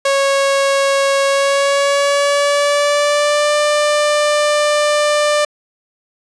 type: tone with pitch glide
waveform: sawtooth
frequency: 551 to 594 Hz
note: C#5 to D5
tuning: -11 to +20 cents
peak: -8 dBFS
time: 0.05-5.45 s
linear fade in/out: 5 ms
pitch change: +131 cents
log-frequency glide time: 1.25-3.56 s
effects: resampled to 22050 Hz + 8-bit